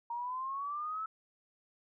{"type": "exponential sweep", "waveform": "sine", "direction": "up", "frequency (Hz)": [932.3, 1318.5], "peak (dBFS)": -35, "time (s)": [0.1, 1.06], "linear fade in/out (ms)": 5, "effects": []}